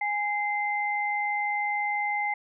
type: tone pair together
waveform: sine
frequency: 826.9 / 2078 Hz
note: G#5 / C7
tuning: -8 / -12 cents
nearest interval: octave + major third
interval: 1596 cents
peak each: -28 dBFS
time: 0.01-2.34 s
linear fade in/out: 5 ms
effects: none